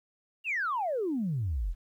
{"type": "exponential sweep", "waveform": "sine", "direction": "down", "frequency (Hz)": [2875, 36.71], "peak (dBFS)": -27, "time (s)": [0.44, 1.75], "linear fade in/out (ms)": 50, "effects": ["tanh soft clip ceiling -23 dBFS", "11-bit"]}